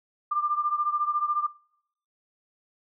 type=beating tone pair; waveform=sine; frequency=1190 / 1204 Hz; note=D6 / D6; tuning=+22 / +43 cents; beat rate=14 Hz; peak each=-24 / -29 dBFS; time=0.31-1.47 s; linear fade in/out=10 ms; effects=noise-tail reverb RT60 0.7 s tail -24 dB re dry